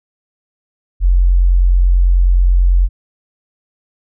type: tone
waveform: sine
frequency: 44.63 Hz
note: F1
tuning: 38 cents sharp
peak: -7 dBFS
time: 1-2.89 s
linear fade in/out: 50 ms
effects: none